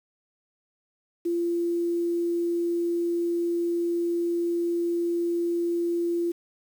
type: tone with quantisation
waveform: sine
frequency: 343.2 Hz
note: F4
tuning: 30 cents flat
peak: -23 dBFS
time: 1.25-6.32 s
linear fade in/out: 10 ms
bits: 8
effects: none